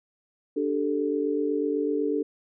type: chord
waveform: sine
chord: D suspended fourth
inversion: none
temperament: equal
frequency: 293.7 / 392 / 440 Hz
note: D4 / G4 / A4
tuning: 0 / 0 / 0 cents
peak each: -27 / -30 / -27 dBFS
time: 0.56-2.23 s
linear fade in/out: 10 ms
effects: none